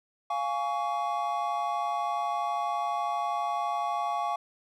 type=chord; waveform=triangle; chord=Db major; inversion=first; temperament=equal with one note detuned; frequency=698.5 / 830.6 / 1124.2 Hz; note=F5 / Ab5 / Db6; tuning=0 / 0 / +24 cents; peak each=-30 dBFS; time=0.3-4.36 s; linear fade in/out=5 ms; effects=none